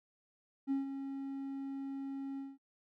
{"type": "tone with ADSR envelope", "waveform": "triangle", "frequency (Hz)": 273, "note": "C#4", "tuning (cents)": -26, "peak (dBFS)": -26, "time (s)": [0.67, 2.58], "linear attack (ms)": 42, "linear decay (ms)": 140, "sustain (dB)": -10, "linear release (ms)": 200, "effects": ["noise-tail reverb RT60 0.1 s tail -20 dB re dry", "tanh soft clip ceiling -25 dBFS"]}